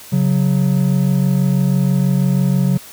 triangle tone pair together, 137.9 / 184.07 Hz, C#3 / F#3, -9 / -9 cents, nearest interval perfect fourth, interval 500 cents, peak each -13 dBFS, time 0.12-2.78 s, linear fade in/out 10 ms, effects white hiss -38 dBFS RMS until 2.92 s

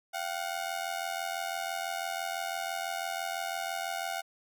sawtooth ring-modulated tone, 729 Hz, F#5, 26 cents flat, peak -26 dBFS, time 0.13-4.22 s, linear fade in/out 20 ms, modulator 43 Hz, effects none

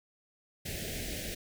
pink band-stop noise, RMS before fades -38 dBFS, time 0.65-1.35 s, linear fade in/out 10 ms, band 680 to 1700 Hz, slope 48 dB/octave, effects none

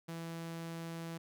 sawtooth tone, 165.9 Hz, E3, 11 cents sharp, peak -37 dBFS, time 0.08-1.18 s, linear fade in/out 10 ms, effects none

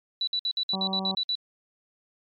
sine tone bursts, 3951 Hz, B7, in tune, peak -24 dBFS, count 10, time 0.21-1.353 s, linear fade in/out 2 ms, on 63 ms, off 57 ms
harmonic tone, 191 Hz, G3, 45 cents flat, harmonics 1 / 2 / 3 / 4 / 5 / 6, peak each -31 / -40 / -40 / -36 / -40 / -43 dBFS, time 0.73-1.15 s, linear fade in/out 5 ms
effects MP3 64 kbps

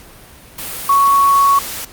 sine tone in noise, 1113 Hz, C#6, 7 cents sharp, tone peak -8 dBFS, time 0.89-1.59 s, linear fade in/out 5 ms, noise white, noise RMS -26 dBFS, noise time 0.58-1.85 s, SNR +15 dB, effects pink hiss -40 dBFS RMS until 1.92 s + Opus 48 kbps

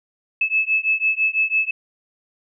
sine beating tone pair, 2602 / 2608 Hz, E7 / E7, -23 / -19 cents, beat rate 6 Hz, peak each -20 dBFS, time 0.41-1.71 s, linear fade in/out 5 ms, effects none

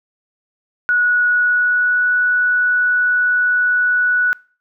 sine tone with pitch glide, 1463 to 1474.9 Hz, F#6 to F#6, -20 to -6 cents, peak -12 dBFS, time 0.89-4.33 s, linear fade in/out 0 ms, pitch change +14 cents, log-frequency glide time 1.35-2.11 s, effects noise-tail reverb RT60 0.4 s tail -24 dB re dry

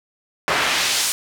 pink noise with band-pass filter sweep, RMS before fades -20 dBFS, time 0.48-1.12 s, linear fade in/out 0 ms, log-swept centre 1300 to 7900 Hz, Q 0.79, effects none

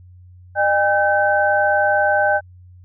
sine tone cluster, 606 / 807 / 1535 Hz, D#5 / G#5 / G6, -46 / -50 / -37 cents, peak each -18 dBFS, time 0.55-2.41 s, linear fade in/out 50 ms, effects added 90 Hz sine -41 dBFS peak until 2.84 s

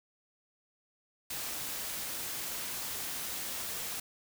white noise, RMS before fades -38 dBFS, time 1.3-4 s, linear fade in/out 5 ms, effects none

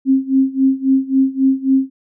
sine tone with tremolo, 266.8 Hz, C4, 34 cents sharp, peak -8 dBFS, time 0.05-1.9 s, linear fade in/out 50 ms, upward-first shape sine, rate 3.7 Hz, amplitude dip 90%, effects none

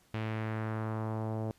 sawtooth tone with low-pass filter sweep, 110 Hz, A2, in tune, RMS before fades -35 dBFS, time 0.14-1.51 s, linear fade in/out 0 ms, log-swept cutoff 2800 to 650 Hz, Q 1.6, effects pink hiss -66 dBFS RMS until 1.58 s + resampled to 32000 Hz

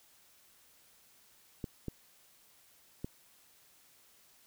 clicks, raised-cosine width 3 ms, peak -24 dBFS, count 3, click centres 1.642 / 1.883 / 3.045 s, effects white hiss -64 dBFS RMS until 4.46 s

